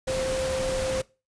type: tone in noise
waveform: sine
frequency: 523.3 Hz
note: C5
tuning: in tune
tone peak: -26 dBFS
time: 0.07-1.02 s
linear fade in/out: 10 ms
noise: pink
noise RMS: -32 dBFS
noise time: 0.07-1.02 s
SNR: +3 dB
effects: noise-tail reverb RT60 0.3 s tail -22 dB re dry + resampled to 22050 Hz